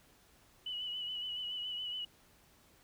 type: tone with vibrato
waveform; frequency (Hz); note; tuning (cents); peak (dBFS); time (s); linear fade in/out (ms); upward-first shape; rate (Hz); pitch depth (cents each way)
sine; 2960; F#7; 0; -37; 0.66-2.05; 5; sine; 7.1; 37
effects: pink hiss -65 dBFS RMS until 2.83 s